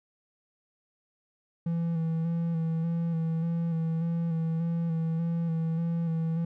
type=tone with vibrato; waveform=triangle; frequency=165.3 Hz; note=E3; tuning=5 cents sharp; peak=-24 dBFS; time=1.66-6.45 s; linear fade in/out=5 ms; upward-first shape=square; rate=1.7 Hz; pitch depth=26 cents each way; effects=none